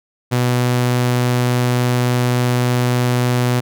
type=tone; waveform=sawtooth; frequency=123.47 Hz; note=B2; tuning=in tune; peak=-10 dBFS; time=0.31-3.61 s; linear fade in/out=20 ms; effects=none